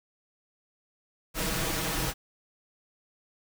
pink noise with comb filter, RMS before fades -30 dBFS, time 1.34-2.14 s, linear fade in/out 50 ms, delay 6.2 ms, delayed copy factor +0.85, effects none

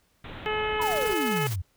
pink low-pass noise, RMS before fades -40 dBFS, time 0.24-1.14 s, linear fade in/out 5 ms, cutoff 3800 Hz, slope 96 dB/octave
harmonic tone, 428.5 Hz, A4, 46 cents flat, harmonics 1 / 2 / 3 / 4 / 5 / 6 / 7, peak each -29 / -32 / -34 / -35 / -36 / -37 / -37 dBFS, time 0.46-1.47 s, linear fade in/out 0 ms
sine exponential sweep, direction down, 1046.5 to 82.1 Hz, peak -27 dBFS, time 0.79-1.62 s, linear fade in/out 10 ms
white noise with tremolo, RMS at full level -35 dBFS, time 0.81-1.56 s, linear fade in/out 10 ms, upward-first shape sine, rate 20 Hz, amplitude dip 55%
effects pink hiss -67 dBFS RMS until 1.76 s

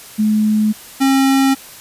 sine / square tone pair in turn, 214.1 / 269.7 Hz, A3 / C#4, -47 / -47 cents, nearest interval major third, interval 400 cents, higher second, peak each -11 dBFS, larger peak neither, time 0.18-0.73 / 1-1.55 s, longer neither, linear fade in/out 20 ms, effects white hiss -37 dBFS RMS until 1.8 s + resampled to 32000 Hz

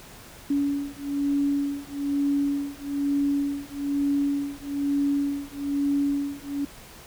sine beating tone pair, 282.5 / 283.6 Hz, C#4 / C#4, +33 / +40 cents, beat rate 1.1 Hz, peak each -26 / -26 dBFS, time 0.5-6.65 s, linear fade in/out 5 ms, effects pink hiss -46 dBFS RMS until 7.06 s

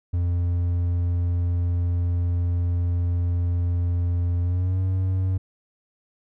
triangle tone with pitch glide, 87.31 to 93.58 Hz, F2 to F#2, 0 to +20 cents, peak -18 dBFS, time 0.13-5.38 s, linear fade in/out 10 ms, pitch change +120 cents, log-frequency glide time 4.42-4.79 s, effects none

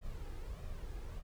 brown noise with flanger, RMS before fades -43 dBFS, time 0.01-1.23 s, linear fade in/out 50 ms, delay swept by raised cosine 1.6 to 2.45 ms, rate 1.6 Hz, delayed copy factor +0.55, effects none

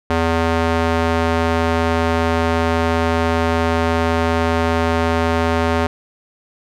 square tone with band-pass filter, 82.6 Hz, E2, 4 cents sharp, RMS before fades -17 dBFS, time 0.1-5.87 s, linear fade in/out 5 ms, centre 880 Hz, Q 0.51, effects none

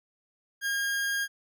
40% pulse tone, 1622 Hz, G#6, 41 cents flat, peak -26 dBFS, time 0.61-1.28 s, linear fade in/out 50 ms, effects none

